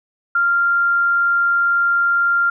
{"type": "tone", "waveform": "sine", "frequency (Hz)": 1391, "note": "F6", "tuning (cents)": -7, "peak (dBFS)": -13, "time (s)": [0.35, 2.5], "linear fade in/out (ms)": 5, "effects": []}